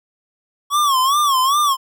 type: tone with vibrato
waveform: square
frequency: 1108.7 Hz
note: C#6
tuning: in tune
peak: -14 dBFS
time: 0.7-1.77 s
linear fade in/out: 50 ms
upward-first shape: sine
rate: 2.5 Hz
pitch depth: 140 cents each way
effects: none